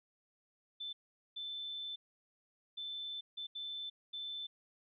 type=tone bursts at uneven times; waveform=sine; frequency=3529 Hz; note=A7; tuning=4 cents sharp; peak=-40 dBFS; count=6; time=0.8-0.93 / 1.36-1.96 / 2.77-3.21 / 3.37-3.47 / 3.55-3.9 / 4.13-4.47 s; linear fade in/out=10 ms; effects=none